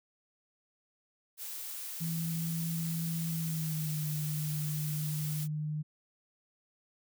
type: noise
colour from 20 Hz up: blue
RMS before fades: -41 dBFS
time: 1.37-5.48 s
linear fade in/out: 50 ms
type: tone with pitch glide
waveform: sine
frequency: 164.81 to 152.01 Hz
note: E3 to D#3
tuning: 0 to -40 cents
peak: -32 dBFS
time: 2-5.83 s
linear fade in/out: 20 ms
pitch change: -140 cents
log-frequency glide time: 3.26-4.05 s
effects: none